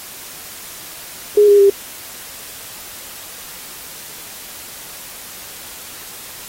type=tone with pitch steps; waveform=sine; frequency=415.3 / 406.5 / 397.9 Hz; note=G#4 / G#4 / G4; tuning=0 / -37 / +26 cents; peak=-6 dBFS; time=1.37-1.7 s; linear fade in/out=5 ms; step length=110 ms; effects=white hiss -34 dBFS RMS until 6.48 s + AAC 48 kbps